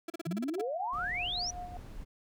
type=tone bursts; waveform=35% pulse; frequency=333.4 Hz; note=E4; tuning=20 cents sharp; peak=-34 dBFS; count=10; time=0.08-0.614 s; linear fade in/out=5 ms; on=21 ms; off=36 ms
type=exponential sweep; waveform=sine; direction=up; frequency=151.3 to 6070 Hz; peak=-32 dBFS; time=0.26-1.51 s; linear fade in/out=10 ms
type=tone with tremolo; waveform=sine; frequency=716 Hz; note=F5; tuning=43 cents sharp; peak=-38 dBFS; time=0.58-1.77 s; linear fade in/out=2 ms; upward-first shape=sine; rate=5.1 Hz; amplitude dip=60%
type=noise; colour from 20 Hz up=brown; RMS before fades=-45 dBFS; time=0.92-2.05 s; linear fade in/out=20 ms
effects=none